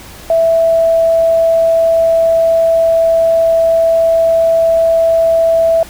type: tone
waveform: sine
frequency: 659.3 Hz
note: E5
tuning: in tune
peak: -7 dBFS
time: 0.3-5.83 s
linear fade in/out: 2 ms
effects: added 60 Hz sine -39 dBFS peak until 5.89 s + pink hiss -34 dBFS RMS until 5.89 s